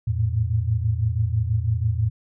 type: tone cluster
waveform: sine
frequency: 84.8 / 107.7 / 113.8 Hz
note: E2 / A2 / A#2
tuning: +50 / -37 / -41 cents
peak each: -25 / -25 / -22 dBFS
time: 0.07-2.1 s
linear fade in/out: 10 ms
effects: none